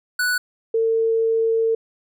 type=tone pair in turn; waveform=square / sine; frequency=1480 / 451.3 Hz; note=F#6 / A4; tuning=0 / +44 cents; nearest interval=octave + major sixth; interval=2056 cents; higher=first; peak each=-19 / -16 dBFS; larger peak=second; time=0.19-0.38 / 0.74-1.75 s; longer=second; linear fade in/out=5 ms; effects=none